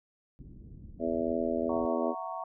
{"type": "low-pass noise", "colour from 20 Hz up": "pink", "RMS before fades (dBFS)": -48, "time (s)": [0.39, 1.86], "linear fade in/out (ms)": 0, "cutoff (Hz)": 280, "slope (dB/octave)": 24}
{"type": "harmonic tone", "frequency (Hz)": 82.41, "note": "E2", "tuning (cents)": 0, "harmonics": [3, 4, 5, 6, 7, 8], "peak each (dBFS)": [-33, -35, -35, -39, -34, -35], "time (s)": [0.99, 2.15], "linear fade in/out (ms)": 50}
{"type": "chord", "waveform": "sine", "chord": "F# dominant seventh", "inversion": "third", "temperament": "just", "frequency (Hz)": [666, 740, 925, 1110], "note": ["E5", "F#5", "A#5", "C#6"], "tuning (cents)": [18, 0, -14, 2], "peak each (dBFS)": -40, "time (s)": [1.69, 2.44], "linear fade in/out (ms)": 5}
{"effects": []}